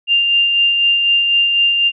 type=tone with tremolo; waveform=sine; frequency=2794 Hz; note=F7; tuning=in tune; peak=-9 dBFS; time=0.07-1.92 s; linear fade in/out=50 ms; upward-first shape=sine; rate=4 Hz; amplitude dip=35%; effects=none